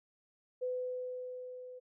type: tone with level ramp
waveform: sine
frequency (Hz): 503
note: B4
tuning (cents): +32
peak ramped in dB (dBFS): -32 to -46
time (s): 0.61-1.8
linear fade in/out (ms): 20
effects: none